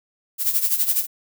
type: noise with tremolo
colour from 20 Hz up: violet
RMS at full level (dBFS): -18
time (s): 0.38-1.07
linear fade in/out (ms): 50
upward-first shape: sine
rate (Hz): 12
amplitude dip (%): 70
effects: none